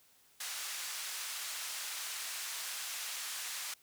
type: band-pass noise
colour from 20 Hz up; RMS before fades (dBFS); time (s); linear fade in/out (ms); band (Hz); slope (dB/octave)
white; -41; 0.4-3.74; 5; 1100 to 9400; 12
effects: white hiss -66 dBFS RMS until 3.82 s